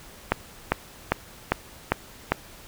click train, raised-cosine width 0.5 ms, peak -4 dBFS, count 6, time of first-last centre 0.32-2.32 s, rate 2.5 Hz, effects pink hiss -47 dBFS RMS until 2.67 s

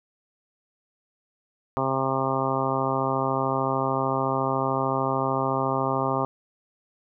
harmonic tone, 133.6 Hz, C3, 36 cents sharp, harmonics 1 / 2 / 3 / 4 / 5 / 6 / 7 / 8 / 9, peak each -31 / -31 / -31 / -31 / -31 / -31 / -31 / -31 / -31 dBFS, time 1.77-6.25 s, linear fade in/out 0 ms, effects none

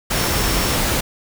sine tone in noise, 5430 Hz, F8, 50 cents flat, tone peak -30 dBFS, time 0.15-0.76 s, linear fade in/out 10 ms, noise pink, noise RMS -19 dBFS, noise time 0.1-1.01 s, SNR -14 dB, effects none

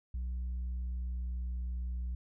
sine tone with pitch glide, 61.74 to 61.17 Hz, B1 to B1, 0 to -16 cents, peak -31 dBFS, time 0.14-2.15 s, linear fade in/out 5 ms, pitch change -16 cents, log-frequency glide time 0.41-1.61 s, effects tanh soft clip ceiling -33 dBFS

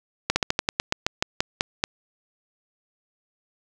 slowing click train, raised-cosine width 0.2 ms, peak -3 dBFS, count 13, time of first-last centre 0.3-1.839 s, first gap 60 ms, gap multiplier 1.13, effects none

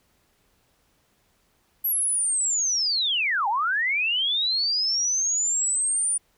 sine linear two-way sweep, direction down then up, 11840 to 780 to 9450 Hz, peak -21 dBFS, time 1.84-6.18 s, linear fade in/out 10 ms, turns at 3.48 s, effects pink hiss -66 dBFS RMS until 6.37 s

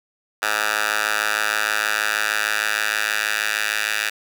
10% pulse tone with high-pass filter sweep, 106.4 Hz, G#2, 42 cents sharp, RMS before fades -22 dBFS, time 0.42-4.1 s, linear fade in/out 10 ms, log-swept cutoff 1200 to 1900 Hz, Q 1.9, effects none

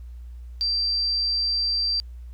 sine tone, 4699 Hz, D8, in tune, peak -21 dBFS, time 0.61-2 s, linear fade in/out 0 ms, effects added 60 Hz sine -36 dBFS peak until 2.33 s + pink hiss -66 dBFS RMS until 2.33 s

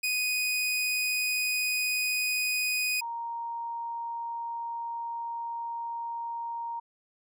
sawtooth / sine tone pair in turn, 2489 / 932.3 Hz, D#7 / A#5, 0 / 0 cents, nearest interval octave + perfect fourth, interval 1700 cents, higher first, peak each -23 / -32 dBFS, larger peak first, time 0.03-3.01 / 3.01-6.8 s, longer second, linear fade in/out 10 ms, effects none

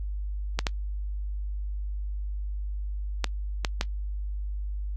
clicks, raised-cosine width 0.2 ms, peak -8 dBFS, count 5, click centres 0.59 / 0.668 / 3.243 / 3.648 / 3.811 s, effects added 50 Hz sine -29 dBFS peak until 4.96 s + Opus 48 kbps

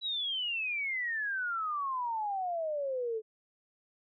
sine exponential sweep, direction down, 3951 to 428.7 Hz, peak -31 dBFS, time 0.01-3.22 s, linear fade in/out 50 ms, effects none

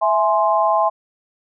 sine chord, E augmented, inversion none, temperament equal with one note detuned, 659.3 / 836.9 / 1046.5 Hz, E5 / G#5 / B#5, 0 / +13 / 0 cents, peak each -18 dBFS, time 0.01-0.9 s, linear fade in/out 20 ms, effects none

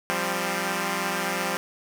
5% pulse chord, F suspended second, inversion none, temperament equal with one note detuned, 174.61 / 197.48 / 261.6 Hz, F3 / G3 / C4, 0 / +13 / 0 cents, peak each -18 / -17 / -21 dBFS, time 0.1-1.57 s, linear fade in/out 0 ms, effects none

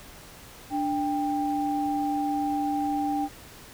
sine tone pair together, 293.7 / 791.8 Hz, D4 / G5, 0 / +17 cents, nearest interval octave + perfect fourth, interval 1717 cents, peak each -27 dBFS, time 0.7-3.29 s, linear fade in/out 50 ms, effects pink hiss -47 dBFS RMS until 3.73 s

